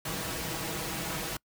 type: noise with comb filter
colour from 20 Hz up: pink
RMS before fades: -34 dBFS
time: 0.05-1.37 s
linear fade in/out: 5 ms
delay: 6.2 ms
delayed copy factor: +0.6
effects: noise-tail reverb RT60 0.1 s tail -26 dB re dry + high-pass 60 Hz 12 dB/octave